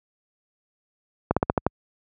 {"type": "slowing click train", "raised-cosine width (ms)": 1, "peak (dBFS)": -5, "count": 6, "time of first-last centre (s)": [1.31, 1.666], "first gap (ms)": 56, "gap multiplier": 1.12, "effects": ["high-pass 60 Hz 12 dB/octave"]}